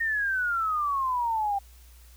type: exponential sweep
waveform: sine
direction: down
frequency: 1857 to 784 Hz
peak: -24 dBFS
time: 0-1.59 s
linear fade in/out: 10 ms
effects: added 60 Hz sine -49 dBFS peak until 2.16 s + white hiss -58 dBFS RMS until 2.16 s